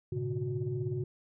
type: tone cluster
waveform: sine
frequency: 106.8 / 122.8 / 142.8 / 365.7 Hz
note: G#2 / B2 / D3 / F#4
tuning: +49 / -9 / -48 / -20 cents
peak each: -38 / -35 / -36 / -36 dBFS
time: 0.12-1.04 s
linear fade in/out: 5 ms
effects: tanh soft clip ceiling -22 dBFS